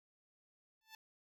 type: tone with exponential growth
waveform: 10% pulse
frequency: 880 Hz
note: A5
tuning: in tune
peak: -40 dBFS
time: 0.81-0.95 s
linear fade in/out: 2 ms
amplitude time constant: 30 ms
effects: none